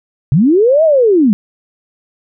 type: linear two-way sweep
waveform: sine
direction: up then down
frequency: 120 to 659.3 to 190.4 Hz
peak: -6 dBFS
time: 0.32-1.33 s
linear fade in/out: 0 ms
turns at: 0.84 s
effects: none